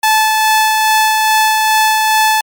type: tone with tremolo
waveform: sawtooth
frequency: 870 Hz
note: A5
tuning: 20 cents flat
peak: -4 dBFS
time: 0.03-2.41 s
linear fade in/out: 5 ms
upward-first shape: sine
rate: 2.4 Hz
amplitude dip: 25%
effects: MP3 96 kbps